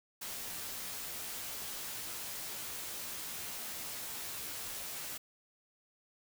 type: noise with comb filter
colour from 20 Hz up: white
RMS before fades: -42 dBFS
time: 0.21-5.18 s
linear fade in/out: 10 ms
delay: 15 ms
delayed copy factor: -0.55
effects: none